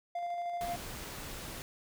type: tone with tremolo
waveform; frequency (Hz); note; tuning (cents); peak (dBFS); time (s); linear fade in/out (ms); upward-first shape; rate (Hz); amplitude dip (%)
triangle; 697; F5; -4; -31; 0.15-0.76; 5; square; 13; 25
type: noise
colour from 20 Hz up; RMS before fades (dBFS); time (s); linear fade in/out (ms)
pink; -43; 0.61-1.62; 0
effects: none